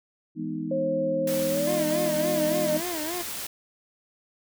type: chord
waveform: sine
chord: E major seventh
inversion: none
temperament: equal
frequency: 164.81 / 207.7 / 246.9 / 311.1 Hz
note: E3 / G#3 / B3 / D#4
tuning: 0 / 0 / 0 / 0 cents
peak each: -35 / -36 / -34 / -32 dBFS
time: 0.35-2.82 s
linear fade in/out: 50 ms
type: tone with pitch glide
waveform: sine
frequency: 538 to 607.4 Hz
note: C5 to D#5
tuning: +48 to -42 cents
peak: -24 dBFS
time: 0.71-2.77 s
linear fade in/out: 5 ms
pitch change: +210 cents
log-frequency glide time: 1.49-1.73 s
type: noise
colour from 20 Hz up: white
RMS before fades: -34 dBFS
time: 1.27-3.47 s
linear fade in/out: 5 ms
type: tone with vibrato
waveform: 25% pulse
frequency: 329.6 Hz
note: E4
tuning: in tune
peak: -27 dBFS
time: 1.66-3.23 s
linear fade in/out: 20 ms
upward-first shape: sine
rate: 3.5 Hz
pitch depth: 150 cents each way
effects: none